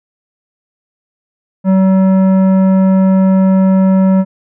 sine tone with tanh clipping, 190 Hz, F#3, 46 cents sharp, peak -8 dBFS, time 1.64-4.25 s, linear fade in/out 50 ms, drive 12 dB, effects none

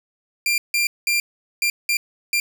sawtooth tone bursts at uneven times, 2382 Hz, D7, 24 cents sharp, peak -14 dBFS, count 6, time 0.46-0.58 / 0.74-0.87 / 1.07-1.2 / 1.62-1.7 / 1.89-1.97 / 2.33-2.4 s, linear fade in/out 2 ms, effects none

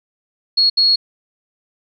sine tone bursts at uneven times, 4322 Hz, C#8, 45 cents flat, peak -10 dBFS, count 2, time 0.57-0.7 / 0.77-0.96 s, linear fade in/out 10 ms, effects none

